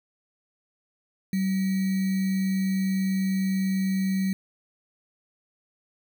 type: tone with sample-and-hold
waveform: sine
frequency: 190.8 Hz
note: G3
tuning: 47 cents flat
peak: -22 dBFS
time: 1.33-4.33 s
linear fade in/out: 2 ms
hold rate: 2100 Hz
effects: none